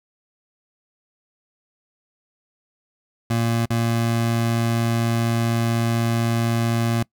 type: tone with dropouts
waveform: 25% pulse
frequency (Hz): 115.8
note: A#2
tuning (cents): -11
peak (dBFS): -15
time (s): 3.3-7.03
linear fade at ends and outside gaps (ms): 5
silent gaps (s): 3.657-3.703
effects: noise-tail reverb RT60 0.1 s tail -24 dB re dry